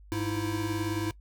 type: tone cluster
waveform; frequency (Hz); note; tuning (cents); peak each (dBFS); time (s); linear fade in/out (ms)
square; 101.9 / 317.3 / 336; G#2 / D#4 / E4; -32 / +34 / +33; -34 / -34 / -34; 0.12-1.11; 0
effects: noise-tail reverb RT60 0.1 s tail -20 dB re dry + added 50 Hz sine -49 dBFS peak until 1.2 s